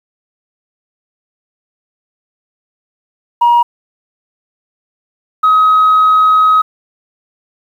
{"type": "tone pair in turn", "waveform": "sine", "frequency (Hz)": [952, 1267.6], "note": ["A#5", "D#6"], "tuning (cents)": [36, 32], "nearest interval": "perfect fourth", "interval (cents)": 496, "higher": "second", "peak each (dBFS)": -4, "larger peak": "neither", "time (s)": [[3.41, 3.63], [5.43, 6.62]], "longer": "second", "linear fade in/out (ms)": 10, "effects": ["tanh soft clip ceiling -3 dBFS", "7-bit"]}